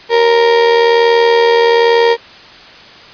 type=tone with amplitude modulation; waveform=35% pulse; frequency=466.2 Hz; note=A#4; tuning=in tune; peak=-3 dBFS; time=0.09-2.17 s; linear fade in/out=50 ms; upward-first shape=sine; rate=81.1 Hz; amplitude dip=50%; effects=white hiss -36 dBFS RMS until 3.13 s + resampled to 11025 Hz